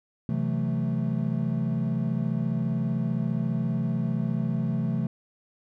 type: chord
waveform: triangle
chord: F# half-diminished seventh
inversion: second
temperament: equal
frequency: 130.81 / 164.81 / 185 / 220 Hz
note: C3 / E3 / F#3 / A3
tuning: 0 / 0 / 0 / 0 cents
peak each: -27 / -27 / -31 / -27 dBFS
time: 0.29-5.07 s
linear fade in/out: 2 ms
effects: tanh soft clip ceiling -12 dBFS